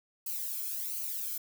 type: noise with flanger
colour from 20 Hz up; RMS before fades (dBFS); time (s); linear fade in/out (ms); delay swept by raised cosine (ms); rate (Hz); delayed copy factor
violet; -36; 0.26-1.38; 5; 0.55 to 1.09; 1.4; -0.75
effects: none